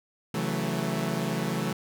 sawtooth chord, F# minor seventh, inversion second, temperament equal with one note detuned, 136.05 / 164.81 / 185 / 220 Hz, C#3 / E3 / F#3 / A3, -32 / 0 / 0 / 0 cents, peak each -30 / -28 / -29 / -28 dBFS, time 0.34-1.73 s, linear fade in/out 5 ms, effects none

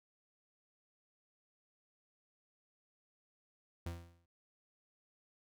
40% pulse tone with exponential decay, 85.4 Hz, F2, 38 cents flat, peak -37 dBFS, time 3.86-4.26 s, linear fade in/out 5 ms, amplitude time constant 86 ms, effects none

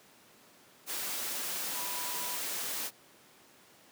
sine tone in noise, 983 Hz, B5, 8 cents flat, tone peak -43 dBFS, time 1.73-2.39 s, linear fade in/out 50 ms, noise white, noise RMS -36 dBFS, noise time 0.86-2.91 s, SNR -10 dB, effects pink hiss -59 dBFS RMS until 3.91 s + high-pass 200 Hz 12 dB/octave

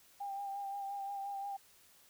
sine tone with vibrato, 796 Hz, G5, 26 cents sharp, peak -38 dBFS, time 0.2-1.57 s, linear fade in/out 10 ms, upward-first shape sine, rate 5.7 Hz, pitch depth 26 cents each way, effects white hiss -64 dBFS RMS until 2.09 s

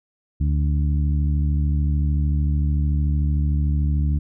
harmonic tone, 73.42 Hz, D2, in tune, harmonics 1 / 2 / 3 / 4, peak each -18 / -24 / -32 / -35 dBFS, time 0.4-4.19 s, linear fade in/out 10 ms, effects none

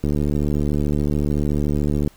click train, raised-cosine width 3 ms, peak -9 dBFS, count 151, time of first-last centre 0.04-2.075 s, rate 73.7 Hz, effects pink hiss -53 dBFS RMS until 2.16 s

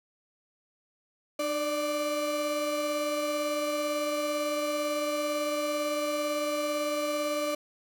35% pulse tone pair together, 302.6 / 587.3 Hz, D#4 / D5, -48 / 0 cents, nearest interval major seventh, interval 1148 cents, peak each -33 / -27 dBFS, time 1.39-7.55 s, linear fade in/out 5 ms, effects none

